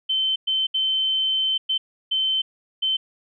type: tone bursts at uneven times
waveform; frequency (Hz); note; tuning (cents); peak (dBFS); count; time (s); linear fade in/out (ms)
sine; 3082; G7; -30; -19; 6; 0.09-0.36 / 0.47-0.67 / 0.74-1.58 / 1.69-1.78 / 2.11-2.42 / 2.82-2.97; 10
effects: none